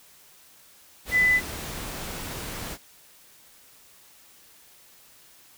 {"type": "tone in noise", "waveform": "sine", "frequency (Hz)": 2000, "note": "B6", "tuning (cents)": 21, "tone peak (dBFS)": -17, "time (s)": [1.11, 1.41], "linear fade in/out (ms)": 50, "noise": "pink", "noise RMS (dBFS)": -35, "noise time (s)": [1.05, 2.78], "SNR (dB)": 15, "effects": ["white hiss -54 dBFS RMS until 5.57 s"]}